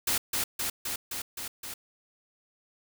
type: noise with echo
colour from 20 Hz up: white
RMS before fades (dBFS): -27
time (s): 0.07-0.18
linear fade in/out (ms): 5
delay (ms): 260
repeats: 6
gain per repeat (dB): -2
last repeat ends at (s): 1.74
effects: none